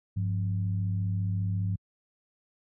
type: tone with frequency modulation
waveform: sine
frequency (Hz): 101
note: G#2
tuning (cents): -48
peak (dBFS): -25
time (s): 0.16-1.76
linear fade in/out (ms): 10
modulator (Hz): 74.7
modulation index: 0.69
effects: high-pass 60 Hz 12 dB/octave